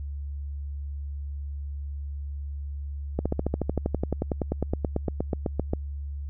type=slowing click train; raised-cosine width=2 ms; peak=-12 dBFS; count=27; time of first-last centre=3.19-5.735 s; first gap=66 ms; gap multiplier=1.03; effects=added 71 Hz sine -31 dBFS peak until 6.29 s